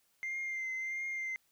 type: tone with vibrato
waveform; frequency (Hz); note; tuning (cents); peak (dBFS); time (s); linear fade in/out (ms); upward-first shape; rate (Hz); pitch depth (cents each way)
sine; 2093; C7; 0; -33; 0.23-1.36; 0; triangle; 1.5; 31
effects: tanh soft clip ceiling -33 dBFS + white hiss -73 dBFS RMS until 1.51 s